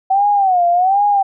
sine tone with vibrato, 755 Hz, F#5, 35 cents sharp, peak -10 dBFS, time 0.1-1.23 s, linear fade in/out 10 ms, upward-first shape sine, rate 1.3 Hz, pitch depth 150 cents each way, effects none

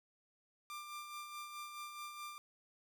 sawtooth tone with tremolo, 1189 Hz, D6, 21 cents sharp, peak -40 dBFS, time 0.7-2.38 s, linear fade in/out 0 ms, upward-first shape sine, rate 4.7 Hz, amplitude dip 45%, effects none

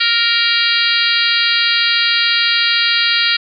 harmonic tone with a mistuned harmonic, 466.2 Hz, A#4, in tune, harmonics 3 / 4 / 5 / 6 / 7 / 8 / 9 / 10, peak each -20 / -20 / -20 / -20 / -20 / -20 / -20 / -20 dBFS, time 0-3.37 s, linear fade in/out 10 ms, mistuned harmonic 8, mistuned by +49 cents, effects none

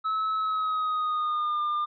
triangle tone with pitch glide, 1296 to 1202.2 Hz, E6 to D6, -30 to +40 cents, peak -23 dBFS, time 0.04-1.86 s, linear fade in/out 20 ms, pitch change -130 cents, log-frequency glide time 0.35-1.61 s, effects resampled to 11025 Hz

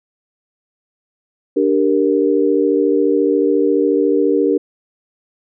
sine chord, G minor, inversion second, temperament equal, 293.7 / 392 / 466.2 Hz, D4 / G4 / Bb4, 0 / 0 / 0 cents, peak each -16 dBFS, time 1.56-4.58 s, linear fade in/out 10 ms, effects none

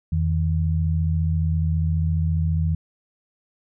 sine tone pair together, 84.4 / 159.05 Hz, E2 / D#3, +41 / +38 cents, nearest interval major seventh, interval 1097 cents, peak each -20 / -23 dBFS, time 0.12-2.75 s, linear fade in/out 5 ms, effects none

